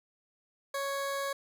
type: tone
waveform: 20% pulse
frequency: 554.4 Hz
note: C#5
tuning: in tune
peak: -27 dBFS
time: 0.74-1.33 s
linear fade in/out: 5 ms
effects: none